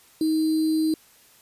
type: tone with sample-and-hold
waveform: sine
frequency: 315.3 Hz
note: D#4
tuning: 23 cents sharp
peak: -19 dBFS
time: 0.21-0.94 s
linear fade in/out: 2 ms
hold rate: 4410 Hz
effects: white hiss -55 dBFS RMS until 1.41 s + resampled to 32000 Hz